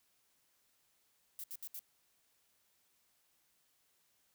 violet noise bursts, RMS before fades -45 dBFS, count 4, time 1.39-1.792 s, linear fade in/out 0 ms, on 48 ms, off 70 ms, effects white hiss -75 dBFS RMS until 4.34 s

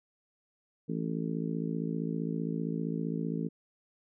harmonic tone, 55.3 Hz, A1, 9 cents sharp, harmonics 3 / 4 / 5 / 6 / 7 / 8, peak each -34 / -36 / -37 / -44 / -44 / -42 dBFS, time 0.88-3.49 s, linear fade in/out 20 ms, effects none

